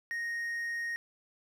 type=tone; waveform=triangle; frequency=1864.7 Hz; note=A#6; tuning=in tune; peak=-31 dBFS; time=0.11-0.96 s; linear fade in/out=0 ms; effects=none